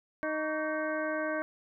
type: harmonic tone with a mistuned harmonic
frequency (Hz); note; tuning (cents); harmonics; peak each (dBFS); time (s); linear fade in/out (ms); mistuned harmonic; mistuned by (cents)
310; D#4; -6; 1 / 2 / 3 / 4 / 5 / 6 / 7; -36 / -33 / -46 / -40 / -36 / -45 / -47; 0.23-1.42; 0; 4; -150
effects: none